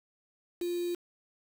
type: tone with quantisation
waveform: sine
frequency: 349.2 Hz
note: F4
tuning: in tune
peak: -30 dBFS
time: 0.61-0.95 s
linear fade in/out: 5 ms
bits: 7
effects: none